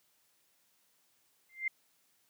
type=tone with exponential growth; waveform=sine; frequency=2093 Hz; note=C7; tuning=in tune; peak=-27 dBFS; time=1.49-1.68 s; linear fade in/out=5 ms; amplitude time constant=40 ms; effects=white hiss -72 dBFS RMS until 2.29 s + high-pass 100 Hz 12 dB/octave